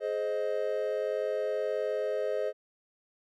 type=chord; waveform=triangle; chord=Ab major; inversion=none; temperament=equal with one note detuned; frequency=422.6 / 523.3 / 622.3 Hz; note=Ab4 / C5 / Eb5; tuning=+30 / 0 / 0 cents; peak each=-31 dBFS; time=0-2.53 s; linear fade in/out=50 ms; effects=none